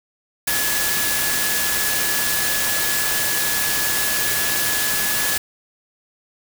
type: tone in noise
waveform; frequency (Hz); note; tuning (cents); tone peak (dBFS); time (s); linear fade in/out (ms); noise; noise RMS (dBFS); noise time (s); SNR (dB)
sine; 1700; G#6; +40; -26; 0.47-5.38; 5; white; -21; 0.47-5.38; -8
effects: none